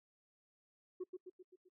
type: tone with echo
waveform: sine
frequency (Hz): 366.8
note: F#4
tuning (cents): -15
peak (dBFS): -37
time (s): 1-1.04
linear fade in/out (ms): 10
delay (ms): 130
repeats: 5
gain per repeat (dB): -5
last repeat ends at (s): 1.69
effects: noise-tail reverb RT60 0.1 s tail -25 dB re dry + tanh soft clip ceiling -37 dBFS